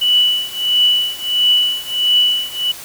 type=tone with tremolo; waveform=sine; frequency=2960 Hz; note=F#7; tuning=in tune; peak=-8 dBFS; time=0.01-2.72 s; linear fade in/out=10 ms; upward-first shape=triangle; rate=1.5 Hz; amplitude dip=95%; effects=white hiss -33 dBFS RMS until 2.84 s